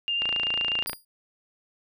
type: tone with vibrato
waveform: sine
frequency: 2800 Hz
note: F7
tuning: 4 cents sharp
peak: -24 dBFS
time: 0.08-0.83 s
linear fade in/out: 0 ms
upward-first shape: sine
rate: 11 Hz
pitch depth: 11 cents each way
type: click train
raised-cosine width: 0.3 ms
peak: -16 dBFS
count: 21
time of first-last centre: 0.22-0.932 s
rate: 28.1 Hz
type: tone with exponential decay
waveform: 5% pulse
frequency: 4830 Hz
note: D8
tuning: 48 cents sharp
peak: -20 dBFS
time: 0.87-1.05 s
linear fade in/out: 5 ms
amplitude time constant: 38 ms
effects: none